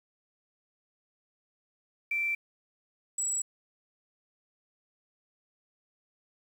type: tone pair in turn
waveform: sine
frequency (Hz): 2342 / 7810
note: D7 / B8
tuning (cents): -5 / -20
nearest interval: octave + major sixth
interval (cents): 2085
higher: second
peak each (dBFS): -27 / -28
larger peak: first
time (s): 2.11-2.35 / 3.18-3.42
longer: neither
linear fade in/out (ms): 5
effects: 9-bit